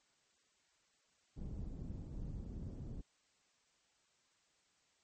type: low-pass noise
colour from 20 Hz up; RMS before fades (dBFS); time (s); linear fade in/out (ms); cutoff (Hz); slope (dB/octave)
pink; -45; 1.36-3.02; 20; 220; 12
effects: white hiss -75 dBFS RMS until 5.03 s + MP3 32 kbps